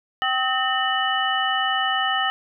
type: tone cluster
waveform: sine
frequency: 773 / 1279 / 1823 / 2970 Hz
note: G5 / D#6 / A#6 / F#7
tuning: -24 / +47 / -39 / +6 cents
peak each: -25 dBFS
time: 0.22-2.3 s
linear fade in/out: 0 ms
effects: none